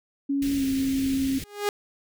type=tone with pitch glide; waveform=sine; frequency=278.7 to 268.6 Hz; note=C#4 to C4; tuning=+9 to +46 cents; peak=-22 dBFS; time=0.29-1.39 s; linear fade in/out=10 ms; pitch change=-63 cents; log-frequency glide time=0.56-0.63 s
type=band-stop noise; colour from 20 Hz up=pink; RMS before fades=-36 dBFS; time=0.42-1.44 s; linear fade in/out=2 ms; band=400 to 2000 Hz; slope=24 dB/octave
type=tone with exponential growth; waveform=sawtooth; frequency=410.9 Hz; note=G#4; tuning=18 cents flat; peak=-16 dBFS; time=1.4-1.69 s; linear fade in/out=1 ms; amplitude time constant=62 ms
effects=none